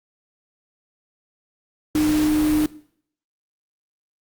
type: tone in noise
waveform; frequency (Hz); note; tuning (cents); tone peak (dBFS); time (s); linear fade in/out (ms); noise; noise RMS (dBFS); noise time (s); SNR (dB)
sine; 304.6; D#4; -37; -16; 1.95-2.66; 2; pink; -29; 1.95-2.66; +10
effects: noise-tail reverb RT60 0.6 s tail -18 dB re dry + Opus 48 kbps